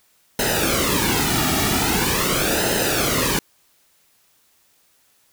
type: noise with flanger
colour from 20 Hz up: pink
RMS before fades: -20 dBFS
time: 0.39-3.39 s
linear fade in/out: 2 ms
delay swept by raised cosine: 0.87 to 1.97 ms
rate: 0.43 Hz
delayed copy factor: -0.75
effects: white hiss -60 dBFS RMS until 5.32 s